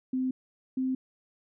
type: tone pair in turn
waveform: sine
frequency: 258.2 / 260 Hz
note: C4 / C4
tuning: -23 / -11 cents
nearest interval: unison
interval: 12 cents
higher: second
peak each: -26 dBFS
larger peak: neither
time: 0.13-0.31 / 0.77-0.95 s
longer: neither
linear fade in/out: 5 ms
effects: none